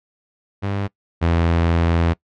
sawtooth tone pair in turn, 99.7 / 84.03 Hz, G2 / E2, +30 / +34 cents, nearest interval minor third, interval 296 cents, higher first, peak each -17 / -11 dBFS, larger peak second, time 0.62-0.88 / 1.21-2.14 s, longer second, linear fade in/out 20 ms, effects noise-tail reverb RT60 0.1 s tail -23 dB re dry + low-pass 3000 Hz 12 dB/octave

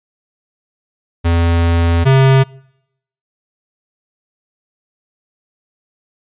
square tone pair in turn, 84.5 / 133.8 Hz, E2 / C3, +43 / +39 cents, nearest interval minor sixth, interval 796 cents, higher second, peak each -11 / -7 dBFS, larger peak second, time 1.24-2.05 / 2.05-2.44 s, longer first, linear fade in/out 20 ms, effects noise-tail reverb RT60 0.8 s tail -25 dB re dry + resampled to 8000 Hz

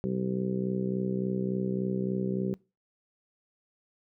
harmonic tone, 63.5 Hz, B1, 49 cents sharp, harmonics 2 / 3 / 4 / 5 / 6 / 7 / 8, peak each -37 / -30 / -41 / -41 / -33 / -41 / -42 dBFS, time 0.04-2.54 s, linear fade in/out 0 ms, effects noise-tail reverb RT60 0.3 s tail -24 dB re dry

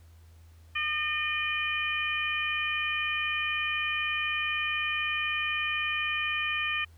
harmonic tone, 608 Hz, D#5, 40 cents flat, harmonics 2 / 3 / 4 / 5, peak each -36 / -33 / -30 / -35 dBFS, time 0.75-6.85 s, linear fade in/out 10 ms, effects added 82 Hz sine -51 dBFS peak until 6.97 s + pink hiss -65 dBFS RMS until 6.97 s

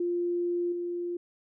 sine tone with level steps, 349.2 Hz, F4, in tune, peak -26 / -30 dBFS, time 0-1.17 s, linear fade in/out 5 ms, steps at 0.72 s, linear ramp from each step 5 ms, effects none

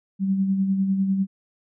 sine tone with tremolo, 193.3 Hz, G3, 24 cents flat, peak -17 dBFS, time 0.19-1.27 s, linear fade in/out 50 ms, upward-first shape sine, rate 10 Hz, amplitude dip 45%, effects none

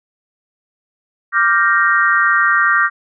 sine chord, G minor seventh, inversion second, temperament equal, 1174.7 / 1396.9 / 1568 / 1864.7 Hz, D6 / F6 / G6 / Bb6, 0 / 0 / 0 / 0 cents, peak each -16 dBFS, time 1.32-2.9 s, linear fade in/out 50 ms, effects none

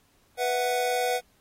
square chord, B suspended fourth, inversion none, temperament equal, 493.9 / 659.3 / 740 Hz, B4 / E5 / F#5, 0 / 0 / 0 cents, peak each -28 / -34 / -28 dBFS, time 0.37-1.21 s, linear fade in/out 50 ms, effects pink hiss -65 dBFS RMS until 1.4 s + AAC 48 kbps

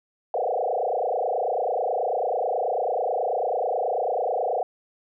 sine tone with frequency modulation, 617 Hz, D#5, 15 cents flat, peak -22 dBFS, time 0.34-4.63 s, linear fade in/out 2 ms, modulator 29.2 Hz, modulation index 5.5, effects none

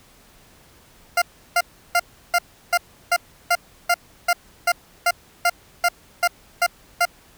20% pulse tone bursts, 698.5 Hz, F5, in tune, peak -10 dBFS, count 16, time 1.17-7.054 s, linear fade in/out 5 ms, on 49 ms, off 340 ms, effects pink hiss -52 dBFS RMS until 7.37 s

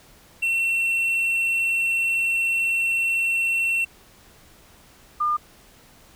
triangle / sine tone pair in turn, 2709 / 1206.7 Hz, E7 / D6, +47 / +47 cents, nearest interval octave + major second, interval 1400 cents, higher first, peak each -18 / -19 dBFS, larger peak first, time 0.42-3.85 / 5.2-5.37 s, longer first, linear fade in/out 10 ms, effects pink hiss -52 dBFS RMS until 6.15 s

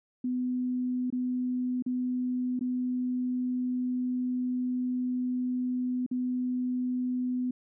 sine tone with dropouts, 250.7 Hz, B3, 26 cents sharp, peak -27 dBFS, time 0.24-7.51 s, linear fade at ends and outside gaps 5 ms, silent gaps 1.103-1.125 / 1.824-1.862 / 2.593-2.609 / 6.064-6.112 s, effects none

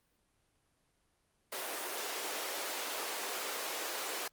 pink high-pass noise, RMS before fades -39 dBFS, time 1.52-4.28 s, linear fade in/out 5 ms, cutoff 390 Hz, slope 24 dB/octave, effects pink hiss -75 dBFS RMS until 4.32 s + Opus 32 kbps

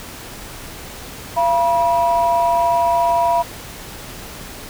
sine tone pair together, 684 / 967.3 Hz, F5 / B5, -36 / -36 cents, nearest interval tritone, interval 600 cents, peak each -15 dBFS, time 1.36-3.43 s, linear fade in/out 20 ms, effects tanh soft clip ceiling -7 dBFS + pink hiss -34 dBFS RMS until 4.69 s

